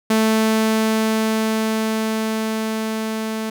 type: tone with level ramp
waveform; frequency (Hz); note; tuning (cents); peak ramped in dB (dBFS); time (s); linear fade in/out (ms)
sawtooth; 220; A3; 0; -10 to -19; 0.1-3.5; 5
effects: none